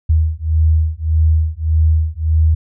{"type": "beating tone pair", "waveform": "sine", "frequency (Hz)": [78.4, 80.1], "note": ["D#2", "E2"], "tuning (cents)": [14, -49], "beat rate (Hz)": 1.7, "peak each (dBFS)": -14, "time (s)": [0.09, 2.55], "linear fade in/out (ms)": 10, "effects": []}